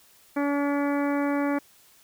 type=harmonic tone; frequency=285.3 Hz; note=C#4; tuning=50 cents sharp; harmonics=1 / 2 / 3 / 4 / 5 / 6 / 7 / 8; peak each=-24 / -30 / -34 / -36 / -38 / -40 / -41 / -42 dBFS; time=0.36-1.59 s; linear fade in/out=10 ms; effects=white hiss -57 dBFS RMS until 2.03 s